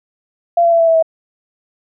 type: tone with pitch steps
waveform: sine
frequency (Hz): 686 / 678.1 / 670.3 / 662.6 / 655 / 647.5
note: F5 / E5 / E5 / E5 / E5 / E5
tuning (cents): -31 / +49 / +29 / +9 / -11 / -31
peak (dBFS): -8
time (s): 0.57-1.026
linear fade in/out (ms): 5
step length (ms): 76
effects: none